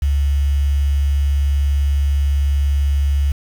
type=tone with quantisation; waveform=sine; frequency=70.5 Hz; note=C#2; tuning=30 cents sharp; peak=-13 dBFS; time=0.02-3.32 s; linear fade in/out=5 ms; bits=6; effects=none